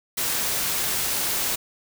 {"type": "noise", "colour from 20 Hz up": "white", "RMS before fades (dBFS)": -25, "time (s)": [0.17, 1.56], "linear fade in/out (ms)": 10, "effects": []}